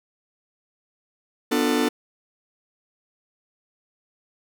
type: chord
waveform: 45% pulse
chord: B half-diminished seventh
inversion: none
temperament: just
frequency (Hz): 246.9 / 296.3 / 355.6 / 444.5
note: B3 / D4 / F4 / A4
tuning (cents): 0 / +15 / +31 / +18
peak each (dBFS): -24 / -24 / -29 / -25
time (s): 1.51-1.89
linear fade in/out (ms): 10
effects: none